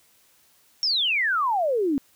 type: exponential sweep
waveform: sine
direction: down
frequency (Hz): 5588 to 262.7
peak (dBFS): -20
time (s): 0.83-1.98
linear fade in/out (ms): 0
effects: white hiss -60 dBFS RMS until 2.15 s